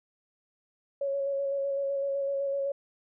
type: tone with vibrato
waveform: sine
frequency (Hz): 554.4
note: C#5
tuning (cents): 0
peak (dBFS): -27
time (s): 1.01-2.72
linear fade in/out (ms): 5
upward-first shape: square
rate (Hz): 7.9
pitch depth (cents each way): 15
effects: none